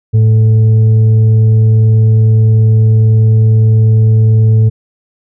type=tone with frequency modulation; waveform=sine; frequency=109.8 Hz; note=A2; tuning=3 cents flat; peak=-4 dBFS; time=0.13-4.7 s; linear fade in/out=20 ms; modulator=329 Hz; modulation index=0.22; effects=none